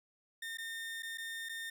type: tone with dropouts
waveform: 30% pulse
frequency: 1820 Hz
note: A#6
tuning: 42 cents flat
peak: -37 dBFS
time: 0.42-1.7 s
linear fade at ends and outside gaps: 5 ms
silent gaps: 0.573-0.583 / 1.024-1.03 / 1.175-1.181 / 1.489-1.493 s
effects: none